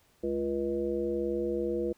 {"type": "harmonic tone with a mistuned harmonic", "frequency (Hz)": 69.3, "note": "C#2", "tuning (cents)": 0, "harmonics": [1, 3, 5, 7, 9], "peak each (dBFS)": [-43, -37, -31, -32, -43], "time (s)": [0.23, 1.93], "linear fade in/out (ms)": 10, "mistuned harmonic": 3, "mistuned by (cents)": 24, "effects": ["pink hiss -66 dBFS RMS until 1.97 s"]}